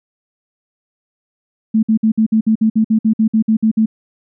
sine tone bursts, 220 Hz, A3, in tune, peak -9 dBFS, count 15, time 1.74-3.86 s, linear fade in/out 10 ms, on 90 ms, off 55 ms, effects none

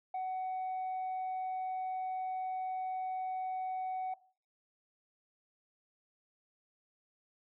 sine tone, 748 Hz, F#5, 19 cents sharp, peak -32 dBFS, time 0.14-4.14 s, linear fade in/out 5 ms, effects noise-tail reverb RT60 0.4 s tail -19 dB re dry + tanh soft clip ceiling -33 dBFS

